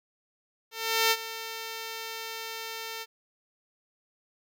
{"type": "tone with ADSR envelope", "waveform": "5% pulse", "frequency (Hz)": 450, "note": "A4", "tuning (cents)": 39, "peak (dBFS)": -9, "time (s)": [0.71, 3.06], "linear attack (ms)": 400, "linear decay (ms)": 50, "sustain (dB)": -15, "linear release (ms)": 42, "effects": []}